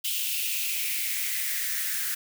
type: noise with high-pass filter sweep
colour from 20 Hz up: blue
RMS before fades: -29 dBFS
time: 0.04-2.15 s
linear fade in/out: 10 ms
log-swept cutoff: 3000 to 1600 Hz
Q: 4.8
effects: none